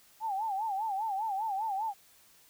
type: tone with vibrato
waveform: sine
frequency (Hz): 830.6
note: G#5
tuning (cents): 0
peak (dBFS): -30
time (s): 0.2-1.94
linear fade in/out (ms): 50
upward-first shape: sine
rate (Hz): 5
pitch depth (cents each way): 150
effects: white hiss -61 dBFS RMS until 2.49 s